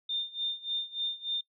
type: tone with tremolo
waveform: sine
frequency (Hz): 3614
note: A7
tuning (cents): +46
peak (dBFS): -28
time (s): 0.09-1.41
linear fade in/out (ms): 5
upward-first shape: sine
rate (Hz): 3.4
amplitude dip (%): 90
effects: noise-tail reverb RT60 0.1 s tail -22 dB re dry